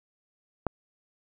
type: click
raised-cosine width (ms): 1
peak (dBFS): -12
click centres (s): 0.667
effects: none